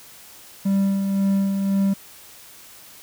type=tone with tremolo; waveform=triangle; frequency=196 Hz; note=G3; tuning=in tune; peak=-14 dBFS; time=0.65-1.94 s; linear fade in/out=10 ms; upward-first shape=sine; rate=1.9 Hz; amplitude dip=40%; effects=white hiss -45 dBFS RMS until 3.02 s